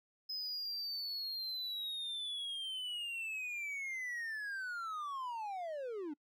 triangle linear sweep, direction down, 5090 to 277.2 Hz, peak -37 dBFS, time 0.29-6.14 s, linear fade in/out 10 ms, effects noise-tail reverb RT60 0.1 s tail -26 dB re dry

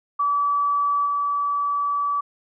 sine tone with level steps, 1150 Hz, D6, 37 cents flat, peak -18 / -20 dBFS, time 0.19-2.21 s, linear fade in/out 10 ms, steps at 1.05 s, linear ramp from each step 20 ms, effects none

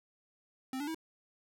square tone with pitch steps, 261.6 / 290.3 / 322.1 Hz, C4 / D4 / E4, 0 / -20 / -40 cents, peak -36 dBFS, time 0.73-0.946 s, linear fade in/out 2 ms, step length 72 ms, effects none

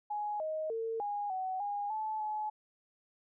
sine tone with pitch steps, 835 / 626 / 452 / 821 / 751 / 817 / 867 / 853 Hz, G#5 / D#5 / A4 / G#5 / F#5 / G#5 / A5 / G#5, +9 / +10 / +47 / -20 / +26 / -29 / -26 / +46 cents, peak -33 dBFS, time 0.1-2.5 s, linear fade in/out 10 ms, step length 300 ms, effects none

